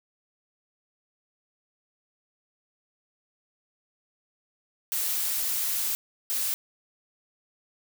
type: noise bursts at uneven times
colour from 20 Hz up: blue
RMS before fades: -28 dBFS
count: 2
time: 4.92-5.95 / 6.3-6.54 s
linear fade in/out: 0 ms
effects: none